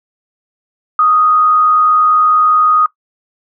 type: tone with frequency modulation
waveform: sine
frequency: 1244.5 Hz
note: D#6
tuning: in tune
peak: -7 dBFS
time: 0.99-2.86 s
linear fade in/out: 2 ms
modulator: 88.1 Hz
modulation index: 0.31
effects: noise-tail reverb RT60 0.1 s tail -19 dB re dry